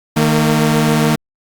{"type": "tone pair together", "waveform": "sawtooth", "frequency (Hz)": [154.7, 228.4], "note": ["D#3", "A#3"], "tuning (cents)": [-10, -35], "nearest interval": "perfect fifth", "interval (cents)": 675, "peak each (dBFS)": -10, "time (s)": [0.16, 1.16], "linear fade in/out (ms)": 10, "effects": ["Opus 48 kbps"]}